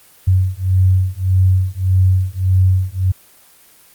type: beating tone pair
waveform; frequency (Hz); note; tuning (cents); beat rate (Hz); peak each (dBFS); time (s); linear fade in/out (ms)
sine; 92.5 / 94.2; F#2 / F#2; 0 / +32; 1.7; -14; 0.27-3.12; 10
effects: white hiss -47 dBFS RMS until 3.94 s + Opus 24 kbps